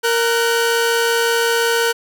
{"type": "tone pair together", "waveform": "sawtooth", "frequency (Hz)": [464.8, 1500], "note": ["A#4", "F#6"], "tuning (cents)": [-5, 23], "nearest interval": "octave + minor sixth", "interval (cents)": 2028, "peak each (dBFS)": [-12, -16], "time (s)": [0.03, 1.93], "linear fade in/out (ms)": 20, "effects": []}